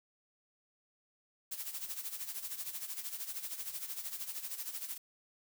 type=noise with tremolo; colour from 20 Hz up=blue; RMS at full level=-39 dBFS; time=1.51-4.98 s; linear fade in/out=10 ms; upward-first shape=sine; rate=13 Hz; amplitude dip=70%; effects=none